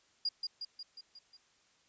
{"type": "tone with echo", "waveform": "sine", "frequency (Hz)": 4839, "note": "D#8", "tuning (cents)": -49, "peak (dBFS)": -30, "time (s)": [0.25, 0.29], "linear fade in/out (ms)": 5, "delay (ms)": 180, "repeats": 6, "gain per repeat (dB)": -4, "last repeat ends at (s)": 1.37, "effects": ["white hiss -69 dBFS RMS until 1.88 s", "resampled to 16000 Hz"]}